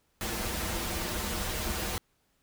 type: noise with comb filter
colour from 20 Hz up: pink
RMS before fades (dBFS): -33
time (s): 0.21-1.98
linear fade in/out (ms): 0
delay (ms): 7.2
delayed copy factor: -0.75
effects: pink hiss -72 dBFS RMS until 2.42 s